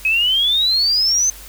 sine exponential sweep, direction up, 2526 to 6272 Hz, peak -13 dBFS, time 0.05-1.3 s, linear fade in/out 2 ms, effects added 48 Hz sine -39 dBFS peak until 1.48 s + white hiss -39 dBFS RMS until 1.48 s

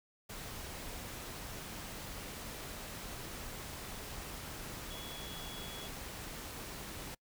sine tone in noise, 3364 Hz, G#7, 22 cents sharp, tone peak -48 dBFS, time 4.9-5.88 s, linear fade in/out 10 ms, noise pink, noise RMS -45 dBFS, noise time 0.29-7.15 s, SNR -6 dB, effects noise-tail reverb RT60 0.1 s tail -26 dB re dry

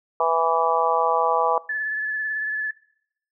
harmonic tone, 164.81 Hz, E3, in tune, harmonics 3 / 4 / 5 / 6 / 7, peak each -24 / -24 / -24 / -24 / -24 dBFS, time 0.2-1.58 s, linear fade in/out 2 ms
sine tone with vibrato, 1729 Hz, A6, 31 cents flat, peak -23 dBFS, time 1.69-2.71 s, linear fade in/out 5 ms, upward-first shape sine, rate 18 Hz, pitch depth 23 cents each way
effects noise-tail reverb RT60 0.7 s tail -22 dB re dry

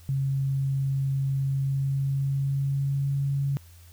sine tone with pitch glide, 136.1 to 139.04 Hz, C#3 to C#3, -31 to +6 cents, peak -23 dBFS, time 0.09-3.57 s, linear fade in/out 0 ms, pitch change +37 cents, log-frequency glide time 1.49-3.21 s, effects added 85 Hz sine -48 dBFS peak until 3.92 s + white hiss -57 dBFS RMS until 3.92 s

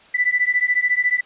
sine beating tone pair, 1975.5 / 1989.5 Hz, B6 / B6, 0 / +12 cents, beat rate 14 Hz, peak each -19 dBFS, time 0.14-1.21 s, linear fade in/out 10 ms, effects white hiss -49 dBFS RMS until 1.25 s + resampled to 8000 Hz

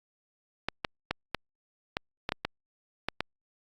clicks, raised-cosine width 0.3 ms, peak -12 dBFS, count 10, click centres 0.686 / 0.848 / 1.11 / 1.347 / 1.969 / 2.291 / 2.321 / 2.45 / 3.086 / 3.206 s, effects Opus 48 kbps

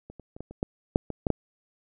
clicks, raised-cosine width 2 ms, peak -29 / -30 / -29 / -23 / -29 / -13 / -6 / -19 / -11 / -9 dBFS, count 10, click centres 0.1 / 0.197 / 0.365 / 0.406 / 0.51 / 0.629 / 0.959 / 1.103 / 1.268 / 1.303 s, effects none

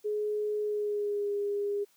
sine tone with pitch glide, 420.9 to 407 Hz, G#4 to G#4, +23 to -35 cents, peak -28 dBFS, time 0.04-1.85 s, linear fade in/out 20 ms, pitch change -58 cents, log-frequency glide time 0.63-1.31 s, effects white hiss -66 dBFS RMS until 1.96 s + high-pass 150 Hz 12 dB/octave

